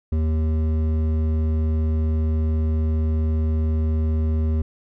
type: tone with hard clipping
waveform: triangle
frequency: 78.7 Hz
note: D#2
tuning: 20 cents sharp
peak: -20 dBFS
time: 0.12-4.62 s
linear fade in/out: 5 ms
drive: 14 dB
effects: none